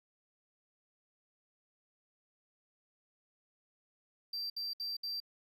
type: tone bursts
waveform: triangle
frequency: 4699 Hz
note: D8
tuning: in tune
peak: -35 dBFS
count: 4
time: 4.33-5.202 s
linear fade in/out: 5 ms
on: 170 ms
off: 64 ms
effects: none